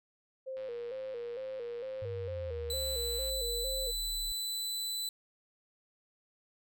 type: tone with vibrato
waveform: sine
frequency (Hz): 500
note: B4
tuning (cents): +21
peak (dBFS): -37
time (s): 0.46-3.92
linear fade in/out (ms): 20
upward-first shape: square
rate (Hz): 2.2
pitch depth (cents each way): 86
type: click train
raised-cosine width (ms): 0.3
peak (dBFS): -39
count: 298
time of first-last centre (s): 0.57-3.295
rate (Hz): 109
type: exponential sweep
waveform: sine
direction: down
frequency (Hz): 103.83 to 34.65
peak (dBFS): -39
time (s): 2.02-4.32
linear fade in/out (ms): 0
type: tone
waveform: sawtooth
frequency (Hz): 3994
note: B7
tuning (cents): +19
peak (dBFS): -31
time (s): 2.7-5.09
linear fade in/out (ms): 2
effects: none